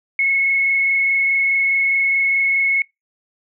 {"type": "tone with frequency modulation", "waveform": "sine", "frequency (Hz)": 2187, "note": "C#7", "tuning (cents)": -24, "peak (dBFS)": -14, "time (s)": [0.19, 2.82], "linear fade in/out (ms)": 2, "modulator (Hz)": 24.8, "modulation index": 0.94, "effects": ["noise-tail reverb RT60 0.2 s tail -26 dB re dry"]}